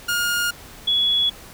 sawtooth / sine tone pair in turn, 1421 / 3380 Hz, F6 / G#7, +30 / +30 cents, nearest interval octave + minor third, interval 1500 cents, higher second, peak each -16 dBFS, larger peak neither, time 0.08-0.51 / 0.87-1.3 s, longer neither, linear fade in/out 10 ms, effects pink hiss -42 dBFS RMS until 1.53 s

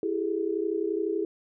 sine tone cluster, 331.6 / 394.3 / 426 Hz, E4 / G4 / G#4, +10 / +10 / +44 cents, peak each -30 dBFS, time 0.03-1.25 s, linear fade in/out 2 ms, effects none

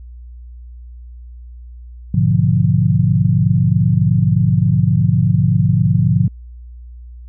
sine chord, G# diminished seventh, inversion none, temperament equal, 103.83 / 123.47 / 146.83 / 174.61 Hz, G#2 / B2 / D3 / F3, 0 / 0 / 0 / 0 cents, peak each -16 dBFS, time 2.14-6.28 s, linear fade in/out 5 ms, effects added 60 Hz sine -32 dBFS peak until 7.28 s

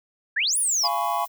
sine exponential two-way sweep, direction up then down, 1563 to 10548 to 4655 Hz, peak -20 dBFS, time 0.36-0.88 s, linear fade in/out 10 ms, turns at 0.58 s
violet noise, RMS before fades -39 dBFS, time 0.51-1.28 s, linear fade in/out 20 ms
triangle chord, C# dominant seventh, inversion first, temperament just, 693 / 831.5 / 997.9 / 1108.7 Hz, E#5 / G#5 / B5 / C#6, -14 / +2 / +18 / 0 cents, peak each -26 dBFS, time 0.83-1.26 s, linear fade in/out 20 ms
effects none

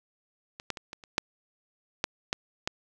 clicks, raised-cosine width 0.2 ms, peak -23 / -13 / -22 / -22 / -30 / -6 / -8 / -10 / -11 dBFS, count 9, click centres 0.599 / 0.703 / 0.772 / 0.931 / 1.038 / 1.181 / 2.041 / 2.329 / 2.675 s, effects none

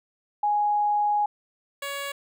sine / 10% pulse tone pair in turn, 830.6 / 561 Hz, G#5 / C#5, 0 / +21 cents, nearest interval perfect fifth, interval 679 cents, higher first, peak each -20 / -22 dBFS, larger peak first, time 0.43-1.26 / 1.82-2.12 s, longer first, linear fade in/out 5 ms, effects none

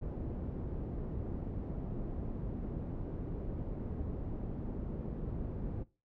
pink low-pass noise, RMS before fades -39 dBFS, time 0.01-5.84 s, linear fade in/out 20 ms, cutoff 360 Hz, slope 12 dB/octave, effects noise-tail reverb RT60 0.3 s tail -20 dB re dry

